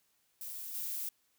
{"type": "noise with level steps", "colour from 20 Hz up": "violet", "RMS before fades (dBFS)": [-43, -38], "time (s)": [0.41, 1.09], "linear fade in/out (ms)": 2, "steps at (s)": 0.74, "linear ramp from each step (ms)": 10, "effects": ["white hiss -74 dBFS RMS until 1.38 s"]}